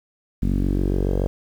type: tone with low-pass filter sweep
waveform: sawtooth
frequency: 47 Hz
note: F#1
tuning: 28 cents sharp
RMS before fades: -21 dBFS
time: 0.42-1.27 s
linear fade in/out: 0 ms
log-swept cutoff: 230 to 530 Hz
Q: 2.9
effects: 8-bit